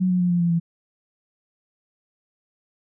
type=tone with pitch steps; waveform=sine; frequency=184.5 / 181.12 / 177.8 / 174.55 / 171.35 / 168.21 Hz; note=F#3 / F#3 / F3 / F3 / F3 / E3; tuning=-5 / -37 / +31 / -1 / -33 / +35 cents; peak=-17 dBFS; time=0-0.6 s; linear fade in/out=20 ms; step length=100 ms; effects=none